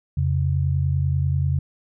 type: tone pair together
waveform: sine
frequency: 86.3 / 136.52 Hz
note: F2 / C#3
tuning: -20 / -26 cents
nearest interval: minor sixth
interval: 794 cents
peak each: -21 dBFS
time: 0.17-1.59 s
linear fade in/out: 5 ms
effects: none